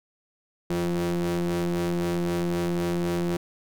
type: ring-modulated tone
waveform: 45% pulse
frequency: 87.31 Hz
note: F2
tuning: in tune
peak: -21 dBFS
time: 0.7-3.37 s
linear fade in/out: 5 ms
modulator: 260 Hz
effects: none